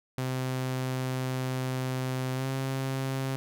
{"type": "tone with pitch glide", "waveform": "sawtooth", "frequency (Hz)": [129.4, 133.42], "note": ["C3", "C3"], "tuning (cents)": [-19, 34], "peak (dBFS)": -25, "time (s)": [0.18, 3.36], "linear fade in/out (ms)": 0, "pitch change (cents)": 53, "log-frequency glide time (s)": [2.35, 2.46], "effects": []}